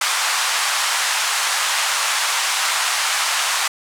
pink band-pass noise, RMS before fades -20 dBFS, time 0.01-3.68 s, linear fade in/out 5 ms, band 890 to 10000 Hz, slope 24 dB/octave, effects none

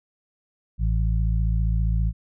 harmonic tone, 55 Hz, A1, in tune, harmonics 1 / 2 / 3, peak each -20 / -26 / -30 dBFS, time 0.78-2.13 s, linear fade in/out 50 ms, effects none

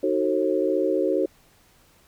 sine chord, D# diminished seventh, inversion none, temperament just, 311.1 / 373.4 / 448 / 537.6 Hz, D#4 / F#4 / A4 / C5, 0 / +16 / +31 / +47 cents, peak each -26 / -24 / -27 / -25 dBFS, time 0.03-1.26 s, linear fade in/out 5 ms, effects pink hiss -58 dBFS RMS until 2.07 s

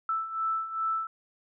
sine beating tone pair, 1318.5 / 1321 Hz, E6 / E6, 0 / +3 cents, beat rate 2.5 Hz, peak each -34 / -29 dBFS, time 0.09-1.07 s, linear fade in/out 2 ms, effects none

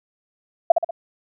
sine tone with echo, 672 Hz, E5, 33 cents sharp, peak -6 dBFS, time 0.7-0.72 s, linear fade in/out 5 ms, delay 63 ms, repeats 3, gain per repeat -6 dB, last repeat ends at 0.909 s, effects none

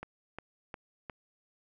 click train, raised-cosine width 0.5 ms, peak -25 dBFS, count 4, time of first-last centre 0.03-1.098 s, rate 2.81 Hz, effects none

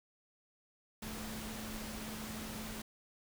sine tone in noise, 217.6 Hz, A3, 19 cents flat, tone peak -45 dBFS, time 1.02-2.82 s, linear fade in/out 5 ms, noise pink, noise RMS -45 dBFS, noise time 1.02-2.82 s, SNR -3 dB, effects none

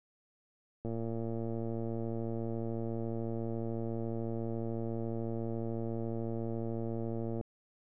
click train, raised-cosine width 2 ms, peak -25 dBFS, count 749, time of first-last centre 0.85-7.411 s, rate 114 Hz, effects none

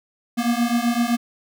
square beating tone pair, 233.6 / 241.4 Hz, A#3 / B3, +4 / -39 cents, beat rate 7.8 Hz, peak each -22 dBFS, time 0.37-1.17 s, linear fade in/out 20 ms, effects none

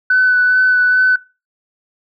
sine tone with vibrato, 1500 Hz, F#6, 23 cents sharp, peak -8 dBFS, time 0.1-1.16 s, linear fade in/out 5 ms, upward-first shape sine, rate 2.4 Hz, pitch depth 14 cents each way, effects noise-tail reverb RT60 0.3 s tail -21 dB re dry + tanh soft clip ceiling -4 dBFS

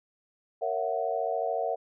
sine chord, F# dominant seventh, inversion first, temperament just, 462.5 / 555 / 666 / 740 Hz, A#4 / C#5 / E5 / F#5, -14 / +2 / +18 / 0 cents, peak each -33 / -34 / -31 / -32 dBFS, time 0.61-1.76 s, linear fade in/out 20 ms, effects none

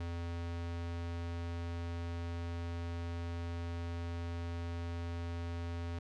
square tone, 85.3 Hz, F2, 40 cents flat, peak -38 dBFS, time 0-5.99 s, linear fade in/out 5 ms, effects low-pass 5000 Hz 12 dB/octave

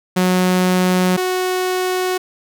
sawtooth tone pair in turn, 183 / 368.3 Hz, F#3 / F#4, -19 / -8 cents, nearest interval octave, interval 1211 cents, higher second, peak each -9 / -13 dBFS, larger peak first, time 0.16-1.17 / 1.17-2.18 s, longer neither, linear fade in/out 10 ms, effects none

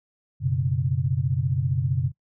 sine chord, F# suspended fourth, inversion none, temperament equal, 92.5 / 123.47 / 138.59 Hz, F#2 / B2 / C#3, 0 / 0 / 0 cents, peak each -28 / -25 / -24 dBFS, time 0.4-2.12 s, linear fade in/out 50 ms, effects noise-tail reverb RT60 0.1 s tail -21 dB re dry

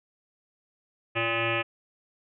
sine tone with frequency modulation, 1500 Hz, F#6, 23 cents sharp, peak -24 dBFS, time 1.15-1.63 s, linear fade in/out 20 ms, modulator 231 Hz, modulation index 5.7, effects none

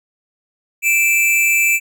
square tone pair together, 2349 / 2619 Hz, D7 / E7, 0 / -12 cents, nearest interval major second, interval 188 cents, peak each -14 / -18 dBFS, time 0.82-1.8 s, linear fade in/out 50 ms, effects none

